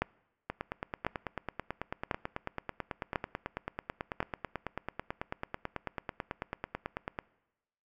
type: two click trains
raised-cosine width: 0.5 ms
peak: -19 / -14 dBFS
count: 62 / 5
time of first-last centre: 0.5-7.189 / 0.02-4.204 s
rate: 9.12 / 0.956 Hz
effects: noise-tail reverb RT60 1.0 s tail -23 dB re dry